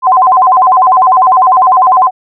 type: tone with vibrato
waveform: sine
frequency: 880 Hz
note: A5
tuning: in tune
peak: -3 dBFS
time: 0.02-2.11 s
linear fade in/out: 50 ms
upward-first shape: square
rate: 10 Hz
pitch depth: 280 cents each way
effects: none